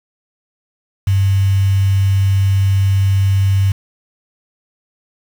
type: tone with quantisation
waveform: sine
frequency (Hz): 97.5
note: G2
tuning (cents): -9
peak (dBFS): -10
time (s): 1.07-3.72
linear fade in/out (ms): 5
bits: 5
effects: none